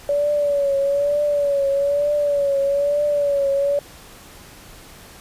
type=tone with vibrato; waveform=sine; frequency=570 Hz; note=C#5; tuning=48 cents sharp; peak=-16 dBFS; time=0.09-3.79 s; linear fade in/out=2 ms; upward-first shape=triangle; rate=1.1 Hz; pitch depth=62 cents each way; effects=pink hiss -43 dBFS RMS until 5.2 s + resampled to 32000 Hz